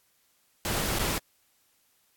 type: noise with dropouts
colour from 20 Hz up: pink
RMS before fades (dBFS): -29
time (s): 0.65-1.18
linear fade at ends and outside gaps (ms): 1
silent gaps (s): 0.988-0.993
effects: white hiss -68 dBFS RMS until 2.16 s + AAC 64 kbps